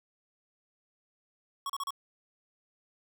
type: tone bursts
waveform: square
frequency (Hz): 1108.7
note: C#6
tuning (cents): 0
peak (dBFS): -33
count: 4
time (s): 1.66-1.906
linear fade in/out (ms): 2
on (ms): 36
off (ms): 34
effects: none